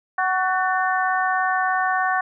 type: harmonic tone with a mistuned harmonic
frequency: 373.6 Hz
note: F#4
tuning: 17 cents sharp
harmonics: 2 / 3 / 4 / 5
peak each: -22 / -24 / -25 / -26 dBFS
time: 0.18-2.21 s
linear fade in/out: 5 ms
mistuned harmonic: 5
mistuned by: -65 cents
effects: none